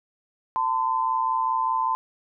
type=tone pair together; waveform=sine; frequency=897 / 1022.1 Hz; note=A5 / C6; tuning=+33 / -41 cents; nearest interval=major second; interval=226 cents; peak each=-25 / -23 dBFS; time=0.56-1.95 s; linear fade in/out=0 ms; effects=none